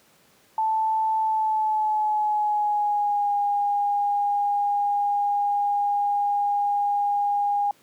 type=tone with pitch glide; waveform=sine; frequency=879 to 815.4 Hz; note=A5 to G#5; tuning=-2 to -32 cents; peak=-20 dBFS; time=0.58-7.71 s; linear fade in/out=2 ms; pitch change=-130 cents; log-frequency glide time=1.18-3.33 s; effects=pink hiss -58 dBFS RMS until 7.82 s + high-pass 150 Hz 12 dB/octave